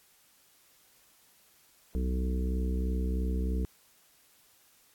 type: harmonic tone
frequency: 63.1 Hz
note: B1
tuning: 38 cents sharp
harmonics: 1 / 3 / 4 / 5 / 6 / 7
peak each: -28 / -36 / -42 / -42 / -47 / -42 dBFS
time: 1.95-3.65 s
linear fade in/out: 0 ms
effects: white hiss -63 dBFS RMS until 4.94 s + AAC 64 kbps